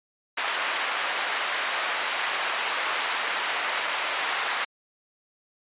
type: band-pass noise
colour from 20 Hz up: white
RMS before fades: -28 dBFS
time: 0.37-4.65 s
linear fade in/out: 10 ms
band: 760 to 2300 Hz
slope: 12 dB/octave
effects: resampled to 8000 Hz